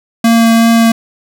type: tone with vibrato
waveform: square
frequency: 228.9 Hz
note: A#3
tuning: 31 cents flat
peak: -6 dBFS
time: 0.24-0.92 s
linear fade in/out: 5 ms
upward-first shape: triangle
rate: 2.7 Hz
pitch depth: 10 cents each way
effects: none